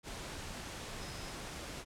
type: tone in noise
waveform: sine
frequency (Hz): 5110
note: D#8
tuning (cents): +45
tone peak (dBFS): -54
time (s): 0.98-1.34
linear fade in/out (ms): 50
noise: pink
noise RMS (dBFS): -44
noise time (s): 0.03-1.85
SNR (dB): -13
effects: low-pass 9000 Hz 12 dB/octave